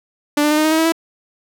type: tone with pitch steps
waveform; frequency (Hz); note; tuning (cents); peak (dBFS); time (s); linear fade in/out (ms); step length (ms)
sawtooth; 293.7 / 298.5 / 303.4 / 308.3 / 313.3 / 318.4 / 323.6 / 328.9; D4 / D4 / D#4 / D#4 / D#4 / D#4 / E4 / E4; 0 / +28 / -44 / -16 / +12 / +40 / -32 / -4; -9; 0.37-0.922; 5; 69
effects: none